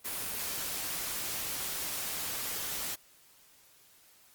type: noise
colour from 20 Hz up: white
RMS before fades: -36 dBFS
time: 0.04-2.96 s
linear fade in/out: 20 ms
effects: white hiss -61 dBFS RMS until 4.34 s + Opus 32 kbps